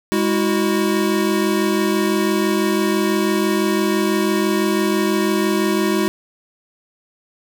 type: tone cluster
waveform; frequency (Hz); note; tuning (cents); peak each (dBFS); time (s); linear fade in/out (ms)
square; 205.2 / 324.3 / 370.3; G#3 / E4 / F#4; -21 / -28 / +1; -21; 0.12-6.08; 0
effects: none